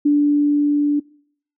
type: tone with level ramp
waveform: sine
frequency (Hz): 291.7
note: D4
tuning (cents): -12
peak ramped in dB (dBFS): -11 to -14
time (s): 0.05-1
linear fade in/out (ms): 10
effects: noise-tail reverb RT60 0.6 s tail -23 dB re dry